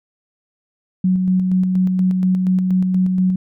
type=tone with tremolo; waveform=sine; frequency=185 Hz; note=F#3; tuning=in tune; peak=-12 dBFS; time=1.04-3.36 s; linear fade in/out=5 ms; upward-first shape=square; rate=4.2 Hz; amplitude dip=30%; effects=none